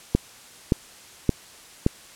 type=click train; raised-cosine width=3 ms; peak=-4 dBFS; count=4; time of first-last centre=0.15-1.864 s; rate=1.75 Hz; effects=white hiss -47 dBFS RMS until 2.15 s + low-pass 10000 Hz 12 dB/octave